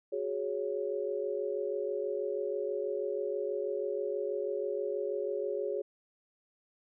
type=chord; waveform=sine; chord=F# suspended second; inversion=none; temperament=just; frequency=370 / 416.2 / 555 Hz; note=F#4 / G#4 / C#5; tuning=0 / +4 / +2 cents; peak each=-37 / -34 / -36 dBFS; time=0.12-5.82 s; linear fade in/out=10 ms; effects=none